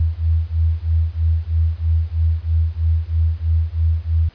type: beating tone pair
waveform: sine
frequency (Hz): 79.8 / 82.9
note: D#2 / E2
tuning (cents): +44 / +10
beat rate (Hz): 3.1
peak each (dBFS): -18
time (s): 0-4.29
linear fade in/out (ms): 5
effects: pink hiss -50 dBFS RMS until 4.34 s + resampled to 11025 Hz